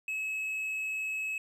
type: tone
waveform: triangle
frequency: 2577 Hz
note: E7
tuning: 40 cents flat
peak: -30 dBFS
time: 0.08-1.38 s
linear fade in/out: 2 ms
effects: none